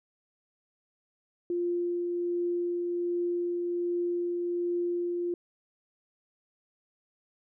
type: tone with tremolo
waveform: sine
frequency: 349.2 Hz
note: F4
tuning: in tune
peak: -26 dBFS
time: 1.5-5.34 s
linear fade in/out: 2 ms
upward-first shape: triangle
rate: 1.3 Hz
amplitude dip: 25%
effects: none